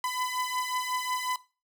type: beating tone pair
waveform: sawtooth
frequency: 1003 / 1008.5 Hz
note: B5 / B5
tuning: +26 / +36 cents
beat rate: 5.5 Hz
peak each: -28 / -30 dBFS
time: 0.04-1.36 s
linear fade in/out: 2 ms
effects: noise-tail reverb RT60 0.3 s tail -17 dB re dry